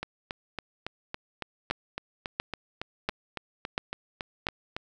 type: two click trains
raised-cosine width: 0.3 ms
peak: -11 / -17 dBFS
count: 5 / 18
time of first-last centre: 1.71-4.469 / 0.03-4.765 s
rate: 1.45 / 3.59 Hz
effects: none